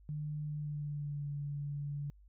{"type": "tone with pitch glide", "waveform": "sine", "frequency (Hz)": [150, 143.97], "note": ["D3", "D3"], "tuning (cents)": [37, -34], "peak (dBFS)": -36, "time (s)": [0.09, 2.1], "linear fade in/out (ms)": 0, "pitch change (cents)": -71, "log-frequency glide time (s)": [0.46, 1.28], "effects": ["added 50 Hz sine -57 dBFS peak until 2.28 s"]}